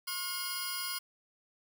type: tone cluster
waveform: 15% pulse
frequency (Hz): 1074 / 1426 / 4934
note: C6 / F6 / D#8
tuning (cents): +45 / +36 / -15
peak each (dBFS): -34 / -34 / -31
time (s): 0.07-0.99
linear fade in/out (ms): 10
effects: none